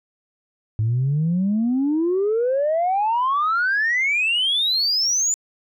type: exponential sweep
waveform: sine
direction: up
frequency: 105.7 to 7130 Hz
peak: -16 dBFS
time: 0.79-5.34 s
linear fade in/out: 0 ms
effects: tanh soft clip ceiling -14 dBFS